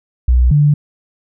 sine tone pair in turn, 61.74 / 146.84 Hz, B1 / D3, 0 / 0 cents, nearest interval octave + minor third, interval 1500 cents, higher second, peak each -7 dBFS, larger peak neither, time 0.28-0.51 / 0.51-0.74 s, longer neither, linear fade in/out 5 ms, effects none

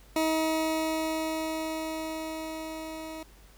20% pulse tone with level ramp, 318 Hz, D#4, 38 cents sharp, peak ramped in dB -19 to -33 dBFS, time 0.16-3.23 s, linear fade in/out 2 ms, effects added 49 Hz sine -53 dBFS peak until 3.57 s + pink hiss -58 dBFS RMS until 3.57 s

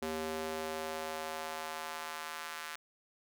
square tone with high-pass filter sweep, 79 Hz, D#2, 27 cents sharp, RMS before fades -40 dBFS, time 0.02-2.76 s, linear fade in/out 5 ms, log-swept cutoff 320 to 1400 Hz, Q 1.3, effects none

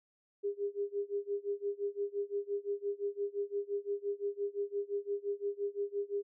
sine tone with tremolo, 404.5 Hz, G#4, 46 cents flat, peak -30 dBFS, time 0.43-6.23 s, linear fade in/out 20 ms, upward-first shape sine, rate 5.8 Hz, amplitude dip 95%, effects none

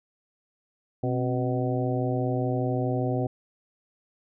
harmonic tone with a mistuned harmonic, 125.1 Hz, B2, 23 cents sharp, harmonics 1 / 2 / 3 / 4 / 5 / 6, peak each -27 / -30 / -32 / -33 / -34 / -35 dBFS, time 1.03-3.27 s, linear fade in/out 5 ms, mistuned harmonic 2, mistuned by +82 cents, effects none

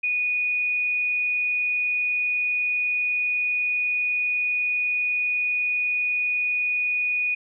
sine tone, 2468 Hz, D#7, 15 cents flat, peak -21 dBFS, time 0.03-7.35 s, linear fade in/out 10 ms, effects none

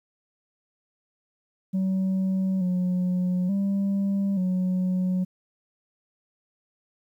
sine tone with pitch steps, 189.5 / 181.2 / 197.4 / 183.9 Hz, F#3 / F#3 / G3 / F#3, +42 / -36 / +12 / -10 cents, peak -19 dBFS, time 1.73-5.25 s, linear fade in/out 20 ms, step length 880 ms, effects tanh soft clip ceiling -21 dBFS + 10-bit

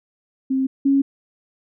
sine tone pair in turn, 264.9 / 275.4 Hz, C4 / C#4, +22 / -11 cents, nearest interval minor second, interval 67 cents, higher second, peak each -17 / -13 dBFS, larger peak second, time 0.5-0.67 / 0.85-1.02 s, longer neither, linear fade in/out 10 ms, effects none

